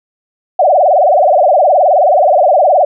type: tone with vibrato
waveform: sine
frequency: 659.3 Hz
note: E5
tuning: in tune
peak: -5 dBFS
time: 0.59-2.85 s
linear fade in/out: 5 ms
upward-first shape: sine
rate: 19 Hz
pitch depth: 250 cents each way
effects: none